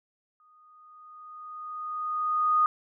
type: tone with exponential growth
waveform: sine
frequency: 1237 Hz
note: D#6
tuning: 10 cents flat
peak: -18 dBFS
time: 0.4-2.66 s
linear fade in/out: 1 ms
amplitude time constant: 490 ms
effects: none